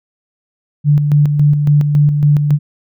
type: tone with tremolo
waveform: sine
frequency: 146.83 Hz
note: D3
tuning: in tune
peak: -6 dBFS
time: 0.84-2.59 s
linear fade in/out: 50 ms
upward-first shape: square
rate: 3.6 Hz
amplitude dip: 45%
effects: none